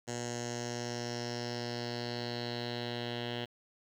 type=tone with low-pass filter sweep; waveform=10% pulse; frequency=119.9 Hz; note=A#2; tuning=49 cents sharp; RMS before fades=-38 dBFS; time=0.07-3.46 s; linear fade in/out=20 ms; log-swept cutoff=7000 to 3400 Hz; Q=4.8; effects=10-bit